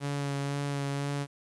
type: tone with vibrato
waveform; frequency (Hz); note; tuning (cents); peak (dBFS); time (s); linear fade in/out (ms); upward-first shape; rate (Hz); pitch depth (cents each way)
sawtooth; 141.3; C#3; +34; -26; 0-1.27; 50; sine; 2; 16
effects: resampled to 24000 Hz + 10-bit